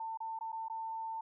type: tone with dropouts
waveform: sine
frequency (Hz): 896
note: A5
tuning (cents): +31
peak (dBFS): -37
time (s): 0-1.21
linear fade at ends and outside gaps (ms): 5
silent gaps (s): 0.174-0.203 / 0.39-0.409 / 0.52-0.527 / 0.684-0.698
effects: none